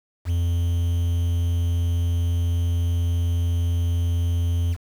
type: tone with quantisation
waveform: triangle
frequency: 85.7 Hz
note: F2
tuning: 32 cents flat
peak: -17 dBFS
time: 0.25-4.77 s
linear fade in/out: 50 ms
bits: 7
effects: none